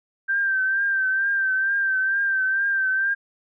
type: tone with vibrato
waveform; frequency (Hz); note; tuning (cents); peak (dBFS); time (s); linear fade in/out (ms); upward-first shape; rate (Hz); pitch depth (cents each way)
sine; 1568; G6; 0; -19; 0.28-3.15; 20; triangle; 2.2; 50
effects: none